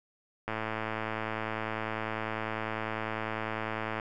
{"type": "click train", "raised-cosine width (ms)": 0.5, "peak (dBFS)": -18, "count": 388, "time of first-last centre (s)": [0.48, 3.998], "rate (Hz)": 110, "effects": []}